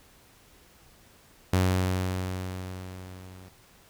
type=tone with level ramp; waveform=sawtooth; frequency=92.5 Hz; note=F#2; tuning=in tune; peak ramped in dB=-16 to -42 dBFS; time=1.53-3.49 s; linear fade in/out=5 ms; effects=pink hiss -57 dBFS RMS until 3.89 s